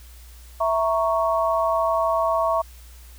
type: chord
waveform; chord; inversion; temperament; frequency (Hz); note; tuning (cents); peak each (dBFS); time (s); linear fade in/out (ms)
sine; A# diminished; second; equal; 659.3 / 932.3 / 1108.7; E5 / A#5 / C#6; 0 / 0 / 0; -21 / -26 / -23; 0.6-2.62; 10
effects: added 60 Hz sine -42 dBFS peak until 3.18 s + white hiss -51 dBFS RMS until 3.18 s